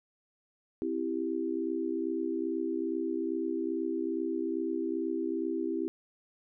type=chord; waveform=sine; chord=C major; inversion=none; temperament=equal; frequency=261.6 / 329.6 / 392 Hz; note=C4 / E4 / G4; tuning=0 / 0 / 0 cents; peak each=-36 / -32 / -35 dBFS; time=0.82-5.88 s; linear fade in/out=0 ms; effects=none